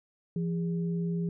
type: tone pair together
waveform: sine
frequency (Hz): 170.6 / 406.8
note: F3 / G#4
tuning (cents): -40 / -36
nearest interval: octave + minor third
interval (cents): 1504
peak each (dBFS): -28 / -38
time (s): 0.36-1.29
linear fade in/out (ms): 2
effects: none